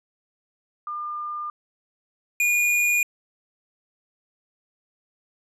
sine / square tone pair in turn, 1203 / 2437 Hz, D6 / D#7, +41 / -37 cents, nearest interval octave, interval 1222 cents, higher second, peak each -28 / -19 dBFS, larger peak second, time 0.87-1.5 / 2.4-3.03 s, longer neither, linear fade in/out 2 ms, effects resampled to 32000 Hz

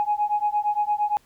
sine beating tone pair, 830.6 / 839.3 Hz, G#5 / G#5, 0 / +18 cents, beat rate 8.7 Hz, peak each -23 dBFS, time 0-1.17 s, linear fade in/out 0 ms, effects tanh soft clip ceiling -13 dBFS + pink hiss -60 dBFS RMS until 1.25 s

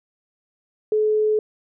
sine tone, 428.6 Hz, A4, 45 cents flat, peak -16 dBFS, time 0.92-1.39 s, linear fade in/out 2 ms, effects none

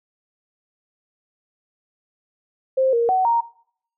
sine tone with pitch steps, 526 / 467.7 / 750 / 932 Hz, C5 / A#4 / F#5 / A#5, +9 / +6 / +23 / -1 cents, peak -15 dBFS, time 2.77-3.41 s, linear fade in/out 10 ms, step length 160 ms, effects noise-tail reverb RT60 0.6 s tail -19 dB re dry

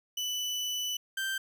30% pulse tone pair in turn, 2982 / 1565.6 Hz, F#7 / G6, +13 / -3 cents, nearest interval major seventh, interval 1116 cents, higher first, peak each -28 dBFS, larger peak neither, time 0.17-0.97 / 1.17-1.38 s, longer first, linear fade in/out 5 ms, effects none

